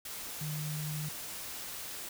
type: tone in noise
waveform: sine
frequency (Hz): 152.2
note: D#3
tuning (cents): -38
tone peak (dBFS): -35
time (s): 0.41-1.09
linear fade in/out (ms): 5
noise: white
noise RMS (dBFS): -42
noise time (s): 0.05-2.09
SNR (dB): +4
effects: none